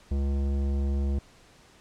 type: tone with tanh clipping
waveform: sine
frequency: 69.4 Hz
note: C#2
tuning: 3 cents sharp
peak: -26 dBFS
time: 0.11-1.19 s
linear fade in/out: 5 ms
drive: 15 dB
effects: pink hiss -56 dBFS RMS until 1.8 s + low-pass 8000 Hz 12 dB/octave